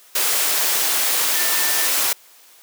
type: tone in noise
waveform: sine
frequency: 1785 Hz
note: A6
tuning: 24 cents sharp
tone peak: -28 dBFS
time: 1.35-1.87 s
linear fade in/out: 5 ms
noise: white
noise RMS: -19 dBFS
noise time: 0.15-2.13 s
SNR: -12 dB
effects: white hiss -49 dBFS RMS until 2.62 s + high-pass 400 Hz 12 dB/octave